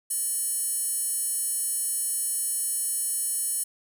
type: tone with high-pass filter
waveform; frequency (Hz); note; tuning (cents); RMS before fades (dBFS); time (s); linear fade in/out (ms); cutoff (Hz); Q
square; 604; D5; +48; -28; 0.1-3.64; 10; 9500; 6.8
effects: none